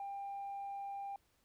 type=tone; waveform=sine; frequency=796 Hz; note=G5; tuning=26 cents sharp; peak=-39 dBFS; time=0-1.16 s; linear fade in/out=2 ms; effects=tanh soft clip ceiling -38 dBFS + pink hiss -75 dBFS RMS until 1.44 s